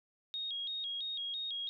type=tone with vibrato; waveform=sine; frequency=3499 Hz; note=A7; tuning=10 cents flat; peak=-36 dBFS; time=0.34-1.69 s; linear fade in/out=0 ms; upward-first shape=square; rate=3 Hz; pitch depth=110 cents each way; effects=none